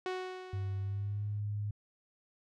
sawtooth tone with exponential decay, 370 Hz, F#4, in tune, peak -29 dBFS, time 0.06-1.4 s, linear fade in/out 1 ms, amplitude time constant 290 ms
sine tone with pitch glide, 98.1 to 103.75 Hz, G2 to G#2, +2 to -1 cents, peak -33 dBFS, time 0.53-1.71 s, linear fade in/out 5 ms, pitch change +97 cents, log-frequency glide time 0.8-1.24 s
effects low-pass 4000 Hz 12 dB/octave

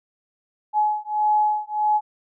sine beating tone pair, 846 / 847.6 Hz, G#5 / G#5, +32 / +35 cents, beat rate 1.6 Hz, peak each -21 dBFS, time 0.73-2.01 s, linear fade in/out 50 ms, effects none

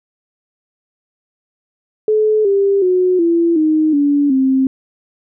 sine tone with pitch steps, 430 / 396.6 / 365.8 / 337.4 / 311.2 / 287 / 264.7 Hz, A4 / G4 / F#4 / E4 / D#4 / D4 / C4, -40 / +20 / -20 / +40 / 0 / -40 / +20 cents, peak -10 dBFS, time 2.08-4.67 s, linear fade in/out 2 ms, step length 370 ms, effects none

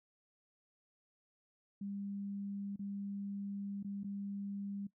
sine tone with dropouts, 200 Hz, G3, 35 cents sharp, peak -39 dBFS, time 1.81-4.87 s, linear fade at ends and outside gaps 5 ms, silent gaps 2.761-2.792 / 3.829-3.845 / 4.034-4.043 s, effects noise-tail reverb RT60 0.1 s tail -18 dB re dry

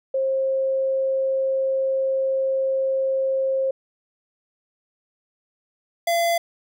sine / square tone pair in turn, 533 / 680.8 Hz, C5 / F5, +32 / -44 cents, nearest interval major third, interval 424 cents, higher second, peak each -19 dBFS, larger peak neither, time 0.14-3.71 / 6.07-6.38 s, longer first, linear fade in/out 5 ms, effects none

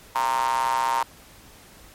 square tone with high-pass filter, 61.74 Hz, B1, in tune, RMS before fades -23 dBFS, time 0.15-1.03 s, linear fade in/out 5 ms, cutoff 950 Hz, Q 9.7, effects pink hiss -49 dBFS RMS until 1.94 s + MP3 64 kbps

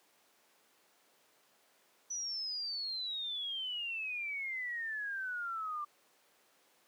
sine exponential sweep, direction down, 5970 to 1174.7 Hz, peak -36 dBFS, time 2.1-5.85 s, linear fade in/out 10 ms, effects pink hiss -68 dBFS RMS until 6.87 s + high-pass 400 Hz 12 dB/octave

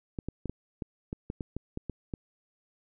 clicks, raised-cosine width 3 ms, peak -21 dBFS, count 12, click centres 0.188 / 0.286 / 0.457 / 0.496 / 0.822 / 1.129 / 1.301 / 1.408 / 1.566 / 1.774 / 1.897 / 2.138 s, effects none

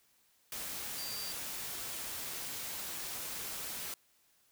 sine tone in noise, 4699 Hz, D8, in tune, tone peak -42 dBFS, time 0.98-1.32 s, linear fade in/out 2 ms, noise white, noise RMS -41 dBFS, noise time 0.52-3.94 s, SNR -4 dB, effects white hiss -70 dBFS RMS until 4.51 s

